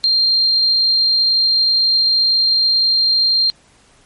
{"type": "tone", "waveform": "sine", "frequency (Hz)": 4186, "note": "C8", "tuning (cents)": 0, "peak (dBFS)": -11, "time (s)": [0.04, 3.5], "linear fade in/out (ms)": 0, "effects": ["pink hiss -51 dBFS RMS until 4.05 s", "MP3 48 kbps"]}